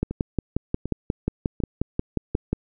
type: two click trains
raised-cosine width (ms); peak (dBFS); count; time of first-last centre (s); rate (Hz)
3; -16 / -9; 4 / 15; 0.11-2.349 / 0.03-2.53; 1.34 / 5.6
effects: none